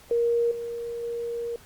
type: tone with level steps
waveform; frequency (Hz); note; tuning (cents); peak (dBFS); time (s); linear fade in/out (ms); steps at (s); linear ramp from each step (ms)
sine; 470; A#4; +14; -20 / -30 / -28; 0.11-1.56; 2; 0.51 / 1.03; 5
effects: pink hiss -52 dBFS RMS until 1.65 s + Opus 48 kbps